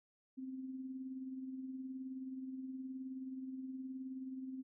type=tone with tremolo; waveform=sine; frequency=261.6 Hz; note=C4; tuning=in tune; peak=-40 dBFS; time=0.37-4.63 s; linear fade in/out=20 ms; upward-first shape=triangle; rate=19 Hz; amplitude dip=50%; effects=none